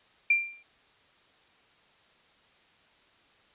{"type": "tone with exponential decay", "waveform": "sine", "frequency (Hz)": 2373, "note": "D7", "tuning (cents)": 17, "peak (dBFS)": -17, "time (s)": [0.3, 0.63], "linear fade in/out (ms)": 5, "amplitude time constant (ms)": 71, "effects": ["white hiss -62 dBFS RMS until 3.54 s", "resampled to 8000 Hz"]}